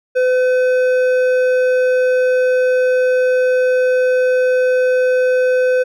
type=tone with hard clipping; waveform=sine; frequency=507 Hz; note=B4; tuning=45 cents sharp; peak=-13 dBFS; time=0.15-5.84 s; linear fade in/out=20 ms; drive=8 dB; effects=none